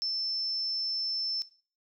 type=tone; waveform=sine; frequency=5310 Hz; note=E8; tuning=12 cents sharp; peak=-28 dBFS; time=0.02-1.42 s; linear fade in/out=0 ms; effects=noise-tail reverb RT60 0.4 s tail -18 dB re dry